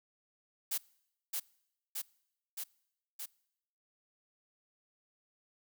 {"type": "noise with echo", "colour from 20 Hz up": "blue", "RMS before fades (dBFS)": -34, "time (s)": [0.71, 0.78], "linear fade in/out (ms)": 10, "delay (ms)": 620, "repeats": 4, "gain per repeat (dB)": -2, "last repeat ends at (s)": 3.26, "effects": ["noise-tail reverb RT60 0.8 s tail -24 dB re dry"]}